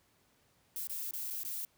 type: noise with dropouts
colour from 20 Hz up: violet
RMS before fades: -39 dBFS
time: 0.76-1.65 s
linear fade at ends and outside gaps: 1 ms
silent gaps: 0.872-0.896 / 1.109-1.135 / 1.303-1.307 / 1.434-1.449 s
effects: pink hiss -70 dBFS RMS until 1.77 s + high-pass 60 Hz 12 dB/octave